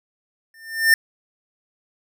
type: tone with exponential growth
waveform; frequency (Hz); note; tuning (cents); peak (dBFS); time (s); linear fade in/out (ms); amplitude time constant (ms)
square; 1800; A6; +39; -9; 0.54-0.94; 2; 85
effects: none